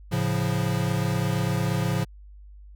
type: chord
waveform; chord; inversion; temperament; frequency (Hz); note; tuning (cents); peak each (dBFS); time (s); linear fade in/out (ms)
square; A augmented; none; equal; 110 / 138.59 / 174.61; A2 / C#3 / E#3; 0 / 0 / 0; -28; 0.11-2.05; 20
effects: added 50 Hz sine -43 dBFS peak until 2.75 s